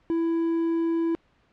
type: tone with quantisation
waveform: triangle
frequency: 331.6 Hz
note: E4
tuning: 10 cents sharp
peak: -20 dBFS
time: 0.1-1.15 s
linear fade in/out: 0 ms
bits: 8
effects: pink hiss -64 dBFS RMS until 1.52 s + low-pass 3000 Hz 12 dB/octave